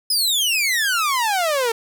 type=exponential sweep; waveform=sawtooth; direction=down; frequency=5150 to 443.2 Hz; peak=-14 dBFS; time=0.1-1.72 s; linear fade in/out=5 ms; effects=none